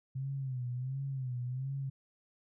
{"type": "tone with vibrato", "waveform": "sine", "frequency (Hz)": 130, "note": "C3", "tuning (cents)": -11, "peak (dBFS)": -34, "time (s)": [0.15, 1.9], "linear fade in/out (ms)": 10, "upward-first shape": "sine", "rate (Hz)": 1.4, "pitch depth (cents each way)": 100, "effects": []}